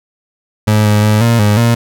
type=tone with pitch steps; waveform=30% pulse; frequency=106.8 / 105.1 / 106.7 / 116.8 / 104.2 / 117.3 Hz; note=G#2 / G#2 / G#2 / A#2 / G#2 / A#2; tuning=+49 / +21 / +47 / +4 / +6 / +11 cents; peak=-5 dBFS; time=0.67-1.75 s; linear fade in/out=10 ms; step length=180 ms; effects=none